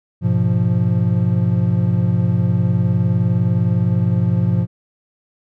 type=chord; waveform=triangle; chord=F diminished; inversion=first; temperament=equal; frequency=103.83 / 123.47 / 174.61 Hz; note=Ab2 / Cb3 / F3; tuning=0 / 0 / 0 cents; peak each=-16 dBFS; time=0.21-4.67 s; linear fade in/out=50 ms; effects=none